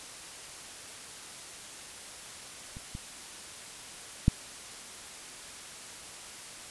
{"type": "clicks", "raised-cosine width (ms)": 5, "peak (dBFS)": [-30, -26, -8], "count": 3, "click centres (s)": [2.769, 2.951, 4.281], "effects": ["white hiss -45 dBFS RMS until 6.7 s", "resampled to 24000 Hz"]}